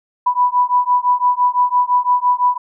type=beating tone pair; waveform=sine; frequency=985 / 990.9 Hz; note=B5 / B5; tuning=-5 / +5 cents; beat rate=5.9 Hz; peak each=-15 dBFS; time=0.26-2.58 s; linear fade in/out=10 ms; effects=none